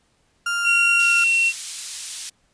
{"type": "tone", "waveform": "35% pulse", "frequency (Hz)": 1396.9, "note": "F6", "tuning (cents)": 0, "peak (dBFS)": -19, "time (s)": [0.46, 1.24], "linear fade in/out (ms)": 5}
{"type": "tone with pitch glide", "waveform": "triangle", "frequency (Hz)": [2744, 2719], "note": ["F7", "F7"], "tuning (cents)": [-31, -47], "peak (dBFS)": -14, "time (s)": [0.63, 1.53], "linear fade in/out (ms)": 50, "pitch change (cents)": -16, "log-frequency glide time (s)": [1.01, 1.15]}
{"type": "high-pass noise", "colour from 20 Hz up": "pink", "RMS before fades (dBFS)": -31, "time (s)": [0.99, 2.3], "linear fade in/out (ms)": 10, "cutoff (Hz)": 4400, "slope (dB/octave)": 12}
{"effects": ["pink hiss -64 dBFS RMS until 2.53 s", "resampled to 22050 Hz"]}